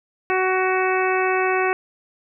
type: harmonic tone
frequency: 373.7 Hz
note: F#4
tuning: 17 cents sharp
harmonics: 1 / 2 / 3 / 4 / 5 / 6 / 7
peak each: -21 / -24 / -26 / -27 / -28 / -29 / -29 dBFS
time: 0.3-1.73 s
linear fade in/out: 0 ms
effects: none